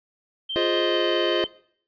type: tone with pitch glide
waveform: sine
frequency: 3136 to 3086 Hz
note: G7 to G7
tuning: 0 to -28 cents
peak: -27 dBFS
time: 0.49-1.47 s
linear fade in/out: 10 ms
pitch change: -28 cents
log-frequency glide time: 0.78-1.02 s
type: chord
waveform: square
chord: F minor seventh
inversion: none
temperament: equal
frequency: 349.2 / 415.3 / 523.3 / 622.3 Hz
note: F4 / Ab4 / C5 / Eb5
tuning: 0 / 0 / 0 / 0 cents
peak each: -25 / -29 / -29 / -27 dBFS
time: 0.56-1.44 s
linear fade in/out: 0 ms
effects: noise-tail reverb RT60 0.6 s tail -21 dB re dry + resampled to 11025 Hz